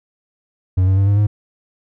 triangle tone with pitch steps, 92.5 / 95.32 / 98.23 / 101.22 / 104.31 Hz, F#2 / G2 / G2 / G#2 / G#2, 0 / -48 / +4 / -44 / +8 cents, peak -9 dBFS, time 0.77-1.27 s, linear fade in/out 10 ms, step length 100 ms, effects none

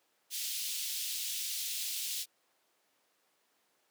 pink high-pass noise, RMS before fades -37 dBFS, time 0.3-2.26 s, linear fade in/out 50 ms, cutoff 3100 Hz, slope 24 dB/octave, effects pink hiss -73 dBFS RMS until 3.9 s + high-pass 400 Hz 12 dB/octave

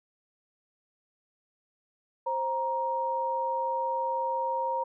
sine tone pair together, 527 / 939 Hz, C5 / A#5, +12 / +12 cents, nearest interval minor seventh, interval 1000 cents, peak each -32 / -28 dBFS, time 2.26-4.84 s, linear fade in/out 10 ms, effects none

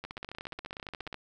two click trains, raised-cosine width 0.3 ms, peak -24 / -24 dBFS, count 17 / 19, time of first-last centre 0.04-1.143 / 0.05-1.128 s, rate 14.5 / 16.7 Hz, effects none

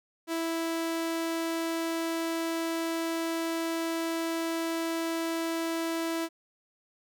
sawtooth tone, 329.6 Hz, E4, in tune, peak -25 dBFS, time 0.27-6.29 s, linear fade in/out 50 ms, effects none

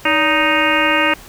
harmonic tone with a mistuned harmonic, 311.1 Hz, D#4, in tune, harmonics 1 / 2 / 3 / 4 / 5 / 6 / 7 / 8 / 9, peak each -21 / -21 / -21 / -21 / -21 / -21 / -21 / -21 / -21 dBFS, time 0.05-1.14 s, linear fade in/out 5 ms, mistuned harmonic 2, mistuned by -130 cents, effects pink hiss -39 dBFS RMS until 1.28 s

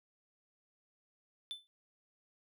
triangle tone with exponential decay, 3520 Hz, A7, in tune, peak -34 dBFS, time 1.51-1.67 s, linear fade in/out 0 ms, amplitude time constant 33 ms, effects none

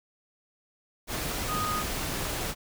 sine tone in noise, 1241 Hz, D#6, 5 cents flat, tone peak -29 dBFS, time 1.47-1.84 s, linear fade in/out 50 ms, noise pink, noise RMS -32 dBFS, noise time 1.07-2.55 s, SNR 0 dB, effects none

